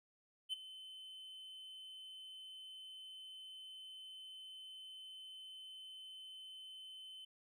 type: tone with ADSR envelope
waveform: triangle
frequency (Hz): 3057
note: G7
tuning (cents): -44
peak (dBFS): -34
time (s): 0.49-7.25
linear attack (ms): 40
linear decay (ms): 14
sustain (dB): -15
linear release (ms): 6
effects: none